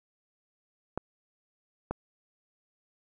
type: clicks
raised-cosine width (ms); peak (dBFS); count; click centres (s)
1; -17; 2; 0.976 / 1.91
effects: none